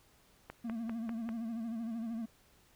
click train, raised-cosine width 0.5 ms, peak -28 dBFS, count 5, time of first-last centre 0.5-1.291 s, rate 5.06 Hz
triangle tone with vibrato, 228.2 Hz, A#3, 37 cents flat, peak -34 dBFS, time 0.64-2.26 s, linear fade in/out 10 ms, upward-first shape sine, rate 13 Hz, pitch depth 66 cents each way
effects pink hiss -66 dBFS RMS until 2.75 s

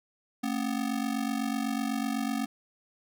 square ring-modulated tone, 247.6 Hz, B3, 5 cents sharp, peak -26 dBFS, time 0.43-2.46 s, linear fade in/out 10 ms, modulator 24 Hz, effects none

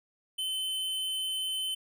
square tone, 3059 Hz, G7, 43 cents flat, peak -31 dBFS, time 0.38-1.75 s, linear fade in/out 10 ms, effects none

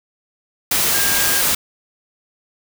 sine tone in noise, 1614 Hz, G#6, 50 cents flat, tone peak -24 dBFS, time 0.94-1.41 s, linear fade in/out 5 ms, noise white, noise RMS -17 dBFS, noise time 0.71-1.55 s, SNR -10 dB, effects none

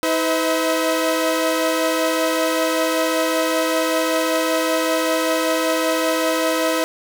sawtooth tone cluster, 319.4 / 507 / 644 Hz, D#4 / B4 / E5, +45 / +45 / -41 cents, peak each -18 dBFS, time 0.03-6.84 s, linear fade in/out 0 ms, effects none

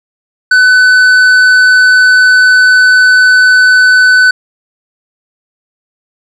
triangle tone with tanh clipping, 1504 Hz, F#6, 28 cents sharp, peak -4 dBFS, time 0.51-4.31 s, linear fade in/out 5 ms, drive 12 dB, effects none

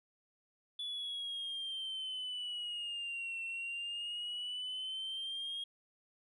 sine exponential two-way sweep, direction down then up, 3444 to 2700 to 3270 Hz, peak -36 dBFS, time 0.79-5.64 s, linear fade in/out 5 ms, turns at 3.42 s, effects tanh soft clip ceiling -36 dBFS

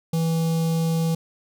square tone with notch filter, 163.8 Hz, E3, 11 cents flat, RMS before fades -22 dBFS, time 0.13-1.15 s, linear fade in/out 5 ms, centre 1700 Hz, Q 0.53, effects none

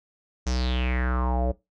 square tone with low-pass filter sweep, 62.6 Hz, B1, 24 cents sharp, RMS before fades -25 dBFS, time 0.46-1.52 s, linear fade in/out 10 ms, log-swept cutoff 6300 to 550 Hz, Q 5.8, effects noise-tail reverb RT60 0.2 s tail -19 dB re dry

